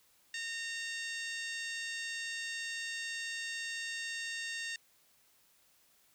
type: harmonic tone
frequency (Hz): 918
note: A#5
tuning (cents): -27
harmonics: 2 / 3 / 4 / 5 / 6 / 7 / 8 / 9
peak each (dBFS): -40 / -44 / -46 / -48 / -50 / -51 / -52 / -53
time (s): 0.34-4.76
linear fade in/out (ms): 2
effects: white hiss -68 dBFS RMS until 6.14 s